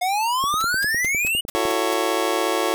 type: exponential sweep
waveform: square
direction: up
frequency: 710 to 2960 Hz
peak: -20 dBFS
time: 0.01-1.41 s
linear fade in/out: 10 ms
type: click train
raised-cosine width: 2 ms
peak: -19 dBFS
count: 13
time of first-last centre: 0.44-1.653 s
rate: 9.89 Hz
type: noise bursts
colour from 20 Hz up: white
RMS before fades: -32 dBFS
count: 7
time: 0.6-1.94 s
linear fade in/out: 5 ms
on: 20 ms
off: 200 ms
type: chord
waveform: 25% pulse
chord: F# minor seventh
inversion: third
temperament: just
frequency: 333 / 370 / 444 / 555 Hz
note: E4 / F#4 / A4 / C#5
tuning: +18 / 0 / +16 / +2 cents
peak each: -22 dBFS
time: 1.55-2.74 s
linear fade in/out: 0 ms
effects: none